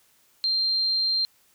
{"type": "tone", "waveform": "sine", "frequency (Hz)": 4171, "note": "C8", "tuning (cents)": -6, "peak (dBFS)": -21, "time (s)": [0.44, 1.25], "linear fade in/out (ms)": 0, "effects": ["white hiss -62 dBFS RMS until 1.54 s"]}